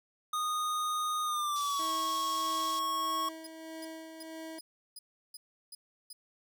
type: tone with pitch glide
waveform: square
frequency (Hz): 1235 to 1100.3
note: D#6 to C#6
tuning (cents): -13 to -13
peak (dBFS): -31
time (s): 0.33-3.29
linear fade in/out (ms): 5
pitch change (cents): -200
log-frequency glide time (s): 1.24-1.91
type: band-pass noise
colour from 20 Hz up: pink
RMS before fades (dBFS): -45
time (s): 1.56-2.79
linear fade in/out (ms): 0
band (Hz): 3800 to 7600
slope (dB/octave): 24
type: tone with tremolo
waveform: 25% pulse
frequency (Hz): 321.7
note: E4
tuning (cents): -42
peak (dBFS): -37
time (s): 1.79-4.59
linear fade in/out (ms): 5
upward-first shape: sine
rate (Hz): 1.6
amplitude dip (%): 45
type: tone bursts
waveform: 20% pulse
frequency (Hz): 4978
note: D#8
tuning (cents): 0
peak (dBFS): -38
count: 8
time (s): 3.44-6.13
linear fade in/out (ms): 5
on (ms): 30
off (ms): 350
effects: none